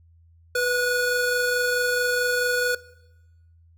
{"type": "tone pair together", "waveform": "square", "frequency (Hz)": [493.9, 1457.1], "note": ["B4", "F#6"], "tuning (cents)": [0, -27], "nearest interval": "octave + perfect fifth", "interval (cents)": 1873, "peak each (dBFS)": [-24, -25], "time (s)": [0.55, 2.75], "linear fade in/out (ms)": 5, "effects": ["noise-tail reverb RT60 1.0 s tail -20 dB re dry", "added 83 Hz sine -52 dBFS peak until 3.77 s"]}